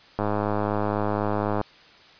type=click train; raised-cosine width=1 ms; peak=-11 dBFS; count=149; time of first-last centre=0.19-1.613 s; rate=104 Hz; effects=white hiss -51 dBFS RMS until 2.19 s + resampled to 11025 Hz